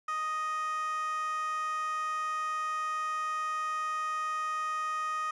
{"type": "tone with high-pass filter", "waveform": "15% pulse", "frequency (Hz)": 622.3, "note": "D#5", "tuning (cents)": 0, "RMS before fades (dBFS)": -33, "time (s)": [0.08, 5.31], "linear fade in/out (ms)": 5, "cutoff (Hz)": 1300, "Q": 7.2, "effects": ["resampled to 22050 Hz"]}